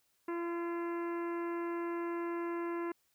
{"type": "harmonic tone with a mistuned harmonic", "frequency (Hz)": 341.3, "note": "F4", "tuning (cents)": -40, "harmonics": [1, 2, 3, 4, 5, 6, 7, 8], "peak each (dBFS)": [-35, -49, -43, -50, -51, -53, -60, -60], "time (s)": [0.28, 2.92], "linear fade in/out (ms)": 5, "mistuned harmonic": 6, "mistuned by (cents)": 25, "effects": ["white hiss -75 dBFS RMS until 3.14 s"]}